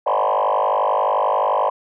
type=tone with frequency modulation; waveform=sine; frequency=790 Hz; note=G5; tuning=13 cents sharp; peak=-14 dBFS; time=0.06-1.7 s; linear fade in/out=10 ms; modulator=51.4 Hz; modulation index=5.2; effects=tanh soft clip ceiling -12 dBFS